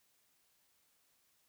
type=silence; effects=white hiss -74 dBFS RMS until 1.48 s